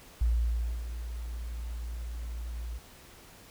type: tone with ADSR envelope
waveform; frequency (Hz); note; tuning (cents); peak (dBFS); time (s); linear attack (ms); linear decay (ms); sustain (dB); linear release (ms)
sine; 57.9; A#1; -11; -22; 0.21-2.79; 6; 620; -12; 24
effects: pink hiss -53 dBFS RMS until 3.5 s